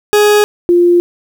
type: tone pair in turn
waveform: 40% pulse / sine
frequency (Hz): 416.9 / 349.4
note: G#4 / F4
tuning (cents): +7 / +1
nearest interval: minor third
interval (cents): 306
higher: first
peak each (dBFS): -5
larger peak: neither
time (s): 0.13-0.44 / 0.69-1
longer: neither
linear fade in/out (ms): 0
effects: 7-bit